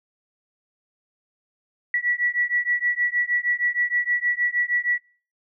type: beating tone pair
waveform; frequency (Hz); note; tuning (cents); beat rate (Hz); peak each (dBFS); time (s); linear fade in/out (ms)
sine; 1941 / 1947.4; B6 / B6; -31 / -25; 6.4; -24; 1.94-4.98; 2
effects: noise-tail reverb RT60 0.4 s tail -21 dB re dry